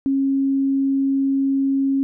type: tone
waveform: sine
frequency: 272.3 Hz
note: C#4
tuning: 31 cents flat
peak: -16 dBFS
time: 0.06-2.03 s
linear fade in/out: 0 ms
effects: none